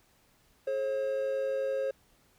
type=tone pair together; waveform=triangle; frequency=426.4 / 537.9 Hz; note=G#4 / C5; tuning=+46 / +48 cents; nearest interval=major third; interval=402 cents; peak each=-35 / -27 dBFS; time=0.67-1.91 s; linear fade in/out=5 ms; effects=pink hiss -66 dBFS RMS until 2.38 s